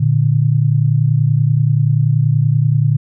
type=tone pair together; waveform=sine; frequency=116.54 / 146.99 Hz; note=A#2 / D3; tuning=0 / +2 cents; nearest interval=major third; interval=402 cents; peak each=-13 dBFS; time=0-2.97 s; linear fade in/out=10 ms; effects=none